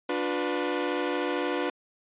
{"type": "chord", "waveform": "sawtooth", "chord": "B diminished", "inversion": "first", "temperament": "equal with one note detuned", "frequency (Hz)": [293.7, 357.6, 493.9], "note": ["D4", "F4", "B4"], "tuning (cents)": [0, 41, 0], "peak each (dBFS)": -27, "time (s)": [0.09, 1.7], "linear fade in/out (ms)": 5, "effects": ["resampled to 8000 Hz"]}